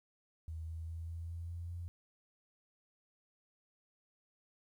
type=tone with pitch steps; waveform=sine; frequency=80.5 / 81.48 / 82.48 / 83.48 / 84.5 / 85.53 / 86.58 Hz; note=E2 / E2 / E2 / E2 / E2 / F2 / F2; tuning=-41 / -20 / +2 / +22 / +43 / -36 / -14 cents; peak=-40 dBFS; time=0.48-1.88 s; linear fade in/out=0 ms; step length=200 ms; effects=12-bit